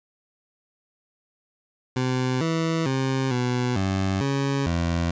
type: tone with pitch steps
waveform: 20% pulse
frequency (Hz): 128 / 163.3 / 133 / 124.1 / 96 / 138.3 / 84.9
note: C3 / E3 / C3 / B2 / G2 / C#3 / F2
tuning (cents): -38 / -16 / +29 / +9 / -36 / -4 / -48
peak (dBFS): -17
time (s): 1.96-5.11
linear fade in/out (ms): 5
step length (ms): 450
effects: resampled to 16000 Hz